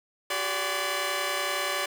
10% pulse tone cluster, 370.4 / 401.1 / 577 / 1019 Hz, F#4 / G4 / D5 / C6, +2 / +40 / -31 / -46 cents, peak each -27 / -28 / -21 / -26 dBFS, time 0.3-1.86 s, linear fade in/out 5 ms, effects none

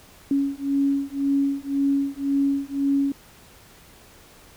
sine beating tone pair, 277.2 / 279.1 Hz, C#4 / C#4, 0 / +12 cents, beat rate 1.9 Hz, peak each -23 dBFS, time 0.31-3.12 s, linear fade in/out 2 ms, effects pink hiss -50 dBFS RMS until 4.56 s

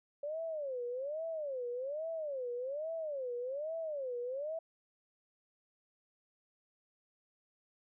sine tone with vibrato, 563 Hz, C#5, 27 cents sharp, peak -36 dBFS, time 0.23-4.59 s, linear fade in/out 5 ms, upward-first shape sine, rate 1.2 Hz, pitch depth 270 cents each way, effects none

